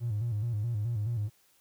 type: tone with vibrato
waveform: triangle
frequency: 111.2 Hz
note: A2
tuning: 19 cents sharp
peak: -25 dBFS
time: 0-1.3 s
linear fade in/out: 50 ms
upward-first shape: square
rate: 4.7 Hz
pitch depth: 110 cents each way
effects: tanh soft clip ceiling -25 dBFS + white hiss -66 dBFS RMS until 1.6 s